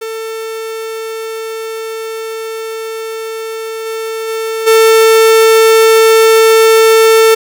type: tone with level steps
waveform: 45% pulse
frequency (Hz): 446.3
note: A4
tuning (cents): +25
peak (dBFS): -19 / -17 / -15 / -4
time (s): 0.01-7.35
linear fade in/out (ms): 10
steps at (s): 3.85 / 4.27 / 4.66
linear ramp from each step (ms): 20
effects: none